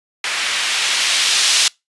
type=noise with low-pass filter sweep; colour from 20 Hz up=violet; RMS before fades=-17 dBFS; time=0.24-1.68 s; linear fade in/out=2 ms; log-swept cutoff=2100 to 4100 Hz; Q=1; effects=noise-tail reverb RT60 0.2 s tail -25 dB re dry + resampled to 24000 Hz